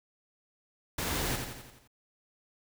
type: noise with echo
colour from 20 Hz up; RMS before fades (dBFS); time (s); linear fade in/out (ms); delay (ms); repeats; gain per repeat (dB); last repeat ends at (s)
pink; -33; 0.98-1.36; 5; 86; 6; -5; 1.876
effects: none